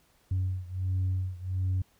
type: beating tone pair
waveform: sine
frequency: 92.5 / 93.9 Hz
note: F#2 / F#2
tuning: 0 / +26 cents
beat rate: 1.4 Hz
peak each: -28 / -30 dBFS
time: 0.31-1.82 s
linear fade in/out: 5 ms
effects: tanh soft clip ceiling -23 dBFS + pink hiss -66 dBFS RMS until 1.99 s